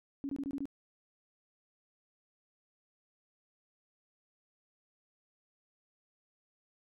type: tone bursts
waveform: sine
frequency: 278 Hz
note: C#4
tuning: 5 cents sharp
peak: -34 dBFS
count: 6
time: 0.24-0.655 s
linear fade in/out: 0 ms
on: 50 ms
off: 23 ms
effects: none